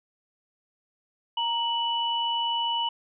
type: tone pair together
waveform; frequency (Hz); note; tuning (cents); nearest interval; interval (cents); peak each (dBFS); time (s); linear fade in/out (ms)
sine; 932.3 / 2960; A#5 / F#7; 0 / 0; octave + minor sixth; 2000; -27; 1.37-2.89; 5
effects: none